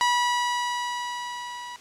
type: tone with level ramp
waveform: sawtooth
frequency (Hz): 973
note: B5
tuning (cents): -26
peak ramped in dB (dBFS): -15 to -32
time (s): 0.01-1.76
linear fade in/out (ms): 0
effects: white hiss -49 dBFS RMS until 1.8 s + low-pass 7000 Hz 12 dB/octave